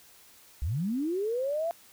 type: linear sweep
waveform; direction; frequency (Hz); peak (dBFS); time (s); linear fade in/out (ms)
sine; up; 58.27 to 689; -27; 0.62-1.71; 0
effects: white hiss -56 dBFS RMS until 1.92 s